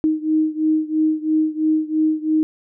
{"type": "beating tone pair", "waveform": "sine", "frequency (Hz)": [311.1, 314.1], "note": ["D#4", "D#4"], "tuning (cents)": [0, 16], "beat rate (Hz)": 3, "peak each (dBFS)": [-18, -20], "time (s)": [0.04, 2.43], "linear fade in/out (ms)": 0, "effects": []}